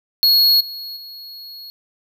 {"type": "tone with level steps", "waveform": "square", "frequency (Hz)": 4326, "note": "C#8", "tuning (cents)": -43, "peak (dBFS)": [-11, -29, -34], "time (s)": [0.23, 1.7], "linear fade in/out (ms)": 0, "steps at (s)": [0.6, 0.96], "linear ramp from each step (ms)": 10, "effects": []}